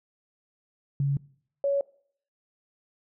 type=tone pair in turn; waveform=sine; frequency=140 / 560 Hz; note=C#3 / C#5; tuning=+18 / +18 cents; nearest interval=2 octaves; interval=2400 cents; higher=second; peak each=-22 dBFS; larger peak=neither; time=1-1.17 / 1.64-1.81 s; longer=neither; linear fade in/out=2 ms; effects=noise-tail reverb RT60 0.6 s tail -22 dB re dry